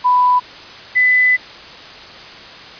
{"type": "tone pair in turn", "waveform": "sine", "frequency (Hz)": [993, 2003], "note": ["B5", "B6"], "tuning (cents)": [9, 24], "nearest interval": "octave", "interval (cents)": 1215, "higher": "second", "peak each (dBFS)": -9, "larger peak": "neither", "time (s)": [[0.04, 0.4], [0.95, 1.37]], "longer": "second", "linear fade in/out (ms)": 20, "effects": ["white hiss -35 dBFS RMS until 2.79 s", "resampled to 11025 Hz"]}